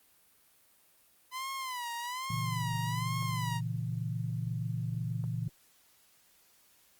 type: tone with vibrato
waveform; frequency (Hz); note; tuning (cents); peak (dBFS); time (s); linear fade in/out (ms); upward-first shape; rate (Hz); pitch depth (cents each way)
sawtooth; 1006; B5; +32; -32; 1.31-3.61; 50; sine; 1.2; 120
type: chord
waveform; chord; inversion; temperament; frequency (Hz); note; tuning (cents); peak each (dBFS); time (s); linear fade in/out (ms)
sine; A# diminished; none; equal; 116.54 / 138.59 / 164.81; A#2 / C#3 / E3; 0 / 0 / 0; -34 / -39 / -37; 2.3-5.48; 5
type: clicks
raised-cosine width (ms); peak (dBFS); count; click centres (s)
1; -37; 2; 3.225 / 5.24
effects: white hiss -65 dBFS RMS until 6.99 s + Opus 32 kbps